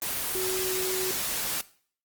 sine tone in noise, 373 Hz, F#4, 14 cents sharp, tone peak -29 dBFS, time 0.35-1.11 s, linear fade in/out 0 ms, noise white, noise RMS -30 dBFS, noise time 0.02-1.61 s, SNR -2 dB, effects noise-tail reverb RT60 0.5 s tail -19 dB re dry + Opus 24 kbps

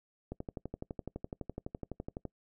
click train, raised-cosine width 2 ms, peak -25 dBFS, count 24, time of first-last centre 0.32-2.253 s, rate 11.9 Hz, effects noise-tail reverb RT60 0.1 s tail -24 dB re dry

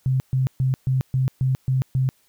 sine tone bursts, 130.81 Hz, C3, in tune, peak -17 dBFS, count 8, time 0.06-2.09 s, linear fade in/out 0 ms, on 140 ms, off 130 ms, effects white hiss -62 dBFS RMS until 2.28 s

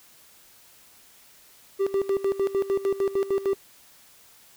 triangle tone with tremolo, 392 Hz, G4, in tune, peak -18 dBFS, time 1.79-3.55 s, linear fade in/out 20 ms, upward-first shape square, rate 6.6 Hz, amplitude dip 80%, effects white hiss -54 dBFS RMS until 4.56 s

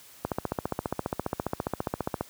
click train, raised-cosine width 1 ms, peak -13 dBFS, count 30, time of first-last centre 0.25-2.209 s, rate 14.8 Hz, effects white hiss -52 dBFS RMS until 2.29 s + high-pass 60 Hz 12 dB/octave

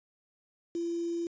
sine tone with quantisation, 339.4 Hz, F4, 49 cents flat, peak -30 dBFS, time 0.75-1.27 s, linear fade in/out 2 ms, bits 8, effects resampled to 16000 Hz

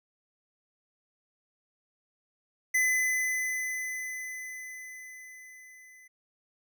square tone with level ramp, 2018 Hz, B6, 37 cents sharp, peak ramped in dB -23 to -53 dBFS, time 2.74-6.08 s, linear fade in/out 10 ms, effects none

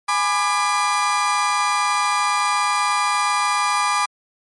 35% pulse chord, G# diminished, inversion none, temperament just, 830.6 / 996.7 / 1196.1 Hz, G#5 / B5 / D6, 0 / +16 / +31 cents, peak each -22 / -21 / -18 dBFS, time 0.08-4.06 s, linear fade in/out 10 ms, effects MP3 48 kbps

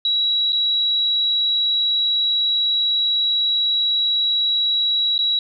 sine tone with dropouts, 3888 Hz, B7, 28 cents flat, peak -16 dBFS, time 0.05-5.39 s, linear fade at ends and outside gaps 2 ms, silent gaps 0.523-0.529 / 5.18-5.189 s, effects none

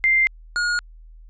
sine / square tone pair in turn, 2093 / 1435.8 Hz, C7 / F6, 0 / +48 cents, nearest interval perfect fifth, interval 652 cents, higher first, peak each -14 / -20 dBFS, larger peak first, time 0.04-0.27 / 0.56-0.79 s, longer neither, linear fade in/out 0 ms, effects added 40 Hz sine -41 dBFS peak until 1.29 s + resampled to 16000 Hz

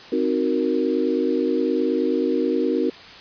sine chord, C half-diminished seventh, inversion none, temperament equal, 261.6 / 311.1 / 370 / 466.2 Hz, C4 / Eb4 / Gb4 / Bb4, 0 / 0 / 0 / 0 cents, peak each -24 dBFS, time 0.12-2.9 s, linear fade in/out 5 ms, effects white hiss -41 dBFS RMS until 3.2 s + resampled to 11025 Hz

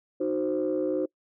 sine chord, C diminished, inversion first, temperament equal with one note detuned, 307.7 / 370 / 523.3 Hz, Eb4 / Gb4 / C5, -19 / 0 / 0 cents, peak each -28 dBFS, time 0.2-1.06 s, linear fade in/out 10 ms, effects noise-tail reverb RT60 0.1 s tail -24 dB re dry + tanh soft clip ceiling -18 dBFS

